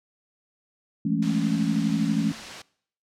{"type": "chord", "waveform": "sine", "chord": "A major seventh", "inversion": "second", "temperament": "equal with one note detuned", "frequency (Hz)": [167.5, 207.7, 220, 277.2], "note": ["E3", "G#3", "A3", "C#4"], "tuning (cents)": [28, 0, 0, 0], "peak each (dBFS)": -27, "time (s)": [1.05, 2.32], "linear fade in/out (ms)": 5}
{"type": "noise", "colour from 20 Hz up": "white", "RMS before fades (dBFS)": -36, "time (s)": [1.22, 2.62], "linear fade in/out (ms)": 5}
{"effects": ["noise-tail reverb RT60 0.6 s tail -22 dB re dry", "low-pass 5000 Hz 12 dB/octave"]}